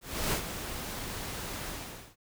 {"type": "noise with ADSR envelope", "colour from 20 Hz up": "pink", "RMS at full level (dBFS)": -29, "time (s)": [0.01, 2.16], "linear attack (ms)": 320, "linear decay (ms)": 83, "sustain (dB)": -9, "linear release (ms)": 470, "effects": []}